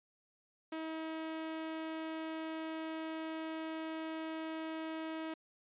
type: tone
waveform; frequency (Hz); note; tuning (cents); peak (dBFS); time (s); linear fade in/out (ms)
sawtooth; 319.5; D#4; +46; -35; 0.72-5.34; 5
effects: resampled to 8000 Hz